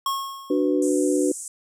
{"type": "tone with exponential decay", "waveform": "square", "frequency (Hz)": 1090, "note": "C#6", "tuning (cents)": -29, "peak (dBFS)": -21, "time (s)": [0.06, 0.89], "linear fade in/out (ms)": 2, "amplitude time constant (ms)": 180}
{"type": "chord", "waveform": "sine", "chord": "B minor", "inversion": "first", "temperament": "equal with one note detuned", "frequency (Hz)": [293.7, 370, 496.7], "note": ["D4", "F#4", "B4"], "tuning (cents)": [0, 0, 10], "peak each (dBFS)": [-21, -23, -25], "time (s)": [0.5, 1.32], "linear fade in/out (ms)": 5}
{"type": "band-pass noise", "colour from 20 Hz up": "pink", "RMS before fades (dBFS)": -35, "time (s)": [0.82, 1.48], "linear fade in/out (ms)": 2, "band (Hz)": [6900, 9600], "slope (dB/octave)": 48}
{"effects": []}